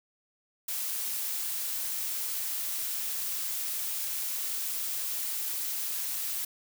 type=noise; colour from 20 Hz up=blue; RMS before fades=-33 dBFS; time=0.68-6.45 s; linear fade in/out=5 ms; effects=none